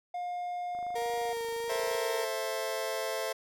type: tone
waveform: triangle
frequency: 711 Hz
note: F5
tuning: 31 cents sharp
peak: -31 dBFS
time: 0.14-1.33 s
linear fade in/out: 5 ms
type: click train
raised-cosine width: 1 ms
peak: -37 dBFS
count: 32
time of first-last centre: 0.75-1.952 s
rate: 25.8 Hz
type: tone with vibrato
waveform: 35% pulse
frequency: 466.2 Hz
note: A#4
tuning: in tune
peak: -31 dBFS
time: 0.95-2.25 s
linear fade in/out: 10 ms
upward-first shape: sine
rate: 1.4 Hz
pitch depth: 19 cents each way
type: chord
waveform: sawtooth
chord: A minor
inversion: none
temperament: just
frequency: 440 / 528 / 660 Hz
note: A4 / C5 / E5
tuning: 0 / +16 / +2 cents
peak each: -33 / -32 / -31 dBFS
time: 1.69-3.33 s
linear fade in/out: 10 ms
effects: none